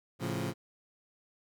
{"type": "chord", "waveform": "20% pulse", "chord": "A augmented", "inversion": "none", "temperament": "equal with one note detuned", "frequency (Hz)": [111.28, 138.59, 174.61], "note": ["A2", "C#3", "E#3"], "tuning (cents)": [20, 0, 0], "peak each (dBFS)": -32, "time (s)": [0.19, 0.54], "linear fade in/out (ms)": 50, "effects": []}